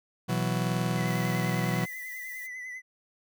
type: chord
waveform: 40% pulse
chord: B suspended fourth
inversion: none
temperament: just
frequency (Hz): 123.47 / 164.63 / 185.21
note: B2 / E3 / F#3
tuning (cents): 0 / -2 / +2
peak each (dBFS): -30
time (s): 0.28-1.86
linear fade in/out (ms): 20
type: tone with vibrato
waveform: triangle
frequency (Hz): 2005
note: B6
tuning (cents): +26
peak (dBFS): -35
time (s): 0.95-2.82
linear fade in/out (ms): 50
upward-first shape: triangle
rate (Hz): 10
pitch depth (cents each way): 52
type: noise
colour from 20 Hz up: violet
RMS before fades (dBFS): -47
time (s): 1.06-2.48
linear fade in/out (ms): 20
effects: none